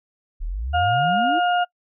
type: exponential sweep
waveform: sine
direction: up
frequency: 34.65 to 350 Hz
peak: -24 dBFS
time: 0.4-1.4 s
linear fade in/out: 20 ms
type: harmonic tone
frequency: 711 Hz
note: F5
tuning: 31 cents sharp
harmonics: 1 / 2 / 4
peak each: -18 / -24 / -30 dBFS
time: 0.73-1.65 s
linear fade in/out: 20 ms
effects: noise-tail reverb RT60 0.1 s tail -24 dB re dry